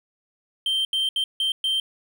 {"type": "tone bursts at uneven times", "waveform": "triangle", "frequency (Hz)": 3136, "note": "G7", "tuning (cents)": 0, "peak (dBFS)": -19, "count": 5, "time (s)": [[0.66, 0.85], [0.93, 1.09], [1.16, 1.24], [1.4, 1.52], [1.64, 1.8]], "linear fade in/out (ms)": 2, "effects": []}